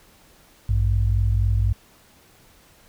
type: tone pair together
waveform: sine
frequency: 56.07 / 99.9 Hz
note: A1 / G2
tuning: +33 / +33 cents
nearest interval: minor seventh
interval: 1000 cents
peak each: -19 dBFS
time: 0.69-1.73 s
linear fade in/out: 5 ms
effects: tanh soft clip ceiling -9 dBFS + pink hiss -54 dBFS RMS until 2.88 s